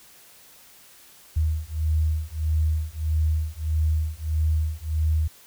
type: beating tone pair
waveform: sine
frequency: 77.4 / 79 Hz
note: D#2 / D#2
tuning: -9 / +27 cents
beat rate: 1.6 Hz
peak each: -24 / -24 dBFS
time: 1.36-5.28 s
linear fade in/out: 10 ms
effects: white hiss -51 dBFS RMS until 5.46 s